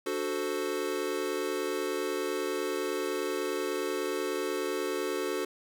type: chord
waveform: square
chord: D dominant seventh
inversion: none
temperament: equal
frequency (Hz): 293.7 / 370 / 440 / 523.3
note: D4 / F#4 / A4 / C5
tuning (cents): 0 / 0 / 0 / 0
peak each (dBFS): -39 / -34 / -35 / -39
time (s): 0.06-5.45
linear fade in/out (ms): 5
effects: 10-bit